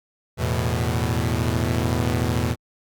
sawtooth chord, E suspended fourth, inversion none, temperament equal, 82.41 / 110 / 123.47 Hz, E2 / A2 / B2, 0 / 0 / 0 cents, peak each -21 dBFS, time 0.37-2.56 s, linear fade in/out 50 ms, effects Opus 48 kbps

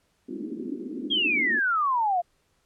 white band-pass noise, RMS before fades -34 dBFS, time 0.28-1.6 s, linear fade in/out 10 ms, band 220 to 350 Hz, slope 48 dB/octave
sine exponential sweep, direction down, 3322 to 679 Hz, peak -21 dBFS, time 1.1-2.22 s, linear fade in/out 20 ms
effects pink hiss -69 dBFS RMS until 2.65 s + low-pass 11000 Hz 12 dB/octave

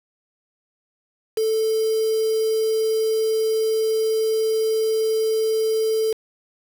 sine tone with quantisation, 440.9 Hz, A4, 4 cents sharp, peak -18 dBFS, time 1.37-6.13 s, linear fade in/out 5 ms, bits 5, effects none

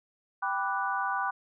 sine chord, G major seventh, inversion none, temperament equal, 784 / 987.8 / 1174.7 / 1480 Hz, G5 / B5 / D6 / F#6, 0 / 0 / 0 / 0 cents, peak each -33 dBFS, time 0.42-1.31 s, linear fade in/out 10 ms, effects none

